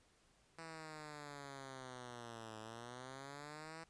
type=linear two-way sweep; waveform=5% pulse; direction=down then up; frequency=164.81 to 108.3 to 164.81 Hz; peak=-38 dBFS; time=0.58-3.84 s; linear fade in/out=5 ms; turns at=2.59 s; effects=pink hiss -72 dBFS RMS until 3.89 s + resampled to 22050 Hz